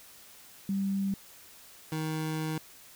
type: tone pair in turn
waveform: sine / 25% pulse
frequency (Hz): 196 / 157.15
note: G3 / D#3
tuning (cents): 0 / +18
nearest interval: major third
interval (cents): 382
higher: first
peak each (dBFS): -27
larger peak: neither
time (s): 0.69-1.14 / 1.92-2.58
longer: second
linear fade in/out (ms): 2
effects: white hiss -53 dBFS RMS until 2.95 s